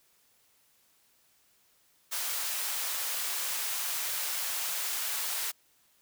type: high-pass noise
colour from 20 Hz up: white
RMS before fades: -33 dBFS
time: 2.11-5.52 s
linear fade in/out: 20 ms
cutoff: 720 Hz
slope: 12 dB/octave
effects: white hiss -67 dBFS RMS until 6.01 s